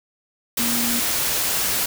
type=tone in noise; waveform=sine; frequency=236.6 Hz; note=A#3; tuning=26 cents sharp; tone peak=-25 dBFS; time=0.59-1 s; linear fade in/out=5 ms; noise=white; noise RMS=-22 dBFS; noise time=0.57-1.86 s; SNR=-6 dB; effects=none